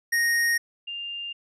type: tone pair in turn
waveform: square / sine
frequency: 1864.7 / 2800 Hz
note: A#6 / F7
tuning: 0 / +4 cents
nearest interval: perfect fifth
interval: 704 cents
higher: second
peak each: -21 / -31 dBFS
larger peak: first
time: 0.12-0.58 / 0.87-1.33 s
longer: neither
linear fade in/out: 10 ms
effects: resampled to 32000 Hz